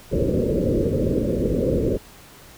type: low-pass noise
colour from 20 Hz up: white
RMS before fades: -21 dBFS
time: 0.11-1.98 s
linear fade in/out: 20 ms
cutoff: 560 Hz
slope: 96 dB/octave
effects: pink hiss -46 dBFS RMS until 2.57 s